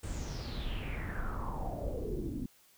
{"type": "noise with low-pass filter sweep", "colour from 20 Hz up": "brown", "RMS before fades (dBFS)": -37, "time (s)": [0.03, 2.46], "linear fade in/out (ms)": 5, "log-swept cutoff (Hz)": [8700, 240], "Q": 6.3, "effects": ["white hiss -64 dBFS RMS until 2.77 s"]}